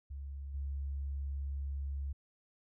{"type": "tone with level steps", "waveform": "sine", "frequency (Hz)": 69.5, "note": "C#2", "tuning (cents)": 5, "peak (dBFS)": [-40, -35], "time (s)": [0.1, 2.13], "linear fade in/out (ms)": 10, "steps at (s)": 0.54, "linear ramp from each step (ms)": 5, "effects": []}